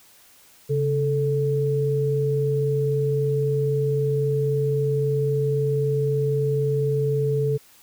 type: tone pair together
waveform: sine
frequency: 138.1 / 438.1 Hz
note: C#3 / A4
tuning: -6 / -7 cents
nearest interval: octave + minor sixth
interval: 1999 cents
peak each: -22 dBFS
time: 0.69-7.58 s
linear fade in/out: 20 ms
effects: white hiss -53 dBFS RMS until 7.82 s